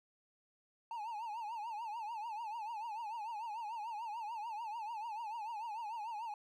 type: tone with vibrato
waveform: triangle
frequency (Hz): 886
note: A5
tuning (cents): +12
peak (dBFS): -38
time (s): 0.91-6.34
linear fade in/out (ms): 2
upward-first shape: triangle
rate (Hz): 6.8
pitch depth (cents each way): 150
effects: none